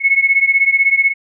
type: beating tone pair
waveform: sine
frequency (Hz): 2188 / 2204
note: C#7 / C#7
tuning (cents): -23 / -11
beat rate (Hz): 16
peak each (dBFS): -12 / -14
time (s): 0-1.14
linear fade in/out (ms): 50
effects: none